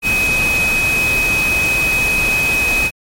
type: tone in noise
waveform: sine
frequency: 2528 Hz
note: D#7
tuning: 27 cents sharp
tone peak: -13 dBFS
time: 0.02-2.91 s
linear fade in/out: 50 ms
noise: pink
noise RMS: -22 dBFS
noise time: 0.02-2.91 s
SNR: +6 dB
effects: MP3 64 kbps